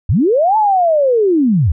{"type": "linear two-way sweep", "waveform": "sine", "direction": "up then down", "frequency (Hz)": [65, 886, 65], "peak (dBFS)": -9, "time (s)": [0.09, 1.72], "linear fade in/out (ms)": 5, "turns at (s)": 0.57, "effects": []}